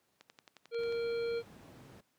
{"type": "click train", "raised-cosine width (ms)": 0.2, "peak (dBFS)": -35, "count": 9, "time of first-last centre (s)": [0.21, 0.924], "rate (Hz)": 11.2}
{"type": "harmonic tone", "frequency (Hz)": 466.2, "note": "A#4", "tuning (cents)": 0, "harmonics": [1, 3, 5, 7, 9], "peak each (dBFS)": [-32, -48, -49, -55, -51], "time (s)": [0.71, 1.43], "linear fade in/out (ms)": 50}
{"type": "noise", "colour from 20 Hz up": "brown", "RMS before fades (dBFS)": -47, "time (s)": [0.78, 2.01], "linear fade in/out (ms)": 10}
{"effects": ["pink hiss -75 dBFS RMS until 2.18 s", "high-pass 150 Hz 12 dB/octave"]}